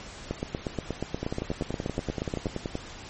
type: two click trains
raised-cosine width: 2 ms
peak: -16 / -15 dBFS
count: 17 / 19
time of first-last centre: 1.23-2.754 / 0.31-2.458 s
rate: 10.5 / 8.38 Hz
effects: pink hiss -43 dBFS RMS until 3.09 s + MP3 32 kbps